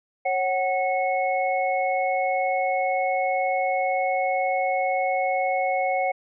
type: tone cluster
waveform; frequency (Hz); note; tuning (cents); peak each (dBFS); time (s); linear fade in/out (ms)
sine; 546 / 747 / 2189; C#5 / F#5 / C#7; -26 / +16 / -22; -26 / -23 / -29; 0.25-6.12; 10
effects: none